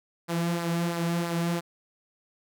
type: tone with flanger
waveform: sawtooth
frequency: 170 Hz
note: F3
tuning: 46 cents flat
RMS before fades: -28 dBFS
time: 0.28-1.61 s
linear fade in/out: 20 ms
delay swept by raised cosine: 0.3 to 3.9 ms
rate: 3 Hz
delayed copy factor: -0.5
effects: none